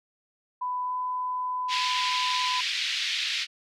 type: tone with pitch glide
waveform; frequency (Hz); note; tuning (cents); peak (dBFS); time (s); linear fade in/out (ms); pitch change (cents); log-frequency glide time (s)
sine; 997 to 1003.4; B5 to B5; +16 to +27; -27; 0.61-2.61; 10; +11; 0.83-0.93
type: band-pass noise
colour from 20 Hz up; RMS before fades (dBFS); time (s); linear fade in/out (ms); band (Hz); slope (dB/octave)
white; -29; 1.68-3.47; 50; 2100 to 4200; 24
effects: none